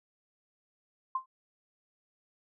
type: tone with exponential decay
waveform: sine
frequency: 1046.5 Hz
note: C6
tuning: in tune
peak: -25 dBFS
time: 1.15-1.26 s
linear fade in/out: 5 ms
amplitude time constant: 23 ms
effects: none